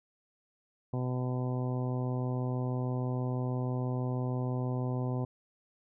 harmonic tone, 126.2 Hz, B2, 38 cents sharp, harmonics 1 / 2 / 3 / 4 / 5 / 6 / 7 / 8, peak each -31 / -37 / -41 / -43 / -45 / -47 / -48 / -49 dBFS, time 0.93-5.25 s, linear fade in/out 5 ms, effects none

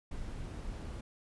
brown noise, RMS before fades -41 dBFS, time 0.11-1.01 s, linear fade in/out 5 ms, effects resampled to 24000 Hz

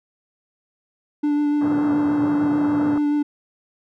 triangle tone with vibrato, 293.7 Hz, D4, in tune, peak -15 dBFS, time 1.23-3.23 s, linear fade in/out 10 ms, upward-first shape sine, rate 6.9 Hz, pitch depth 14 cents each way
pink band-pass noise, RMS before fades -30 dBFS, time 1.61-2.98 s, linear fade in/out 2 ms, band 100 to 1500 Hz, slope 48 dB/octave
effects none

